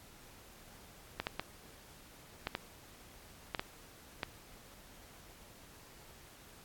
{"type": "clicks", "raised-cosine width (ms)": 0.3, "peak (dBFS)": -18, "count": 8, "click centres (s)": [1.2, 1.269, 1.396, 2.471, 2.551, 3.548, 3.595, 4.232], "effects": ["pink hiss -57 dBFS RMS until 6.64 s", "AAC 64 kbps"]}